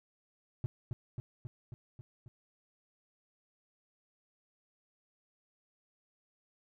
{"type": "tone with echo", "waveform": "triangle", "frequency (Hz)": 122.7, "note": "B2", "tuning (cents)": -11, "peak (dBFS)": -28, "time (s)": [0.64, 0.66], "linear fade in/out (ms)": 0, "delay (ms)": 270, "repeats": 6, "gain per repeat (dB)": -3, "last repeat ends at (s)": 2.28, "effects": []}